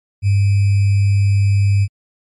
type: tone with sample-and-hold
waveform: sine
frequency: 99.9 Hz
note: G2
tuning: 33 cents sharp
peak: -10 dBFS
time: 0.22-1.88 s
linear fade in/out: 50 ms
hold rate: 2450 Hz
effects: MP3 48 kbps